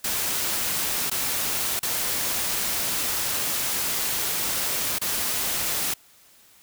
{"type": "noise with dropouts", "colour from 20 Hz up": "white", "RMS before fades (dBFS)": -26, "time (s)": [0.04, 5.94], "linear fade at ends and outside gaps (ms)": 5, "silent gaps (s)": [[1.099, 1.113], [1.793, 1.829], [4.986, 5.014]], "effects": ["white hiss -55 dBFS RMS until 6.62 s"]}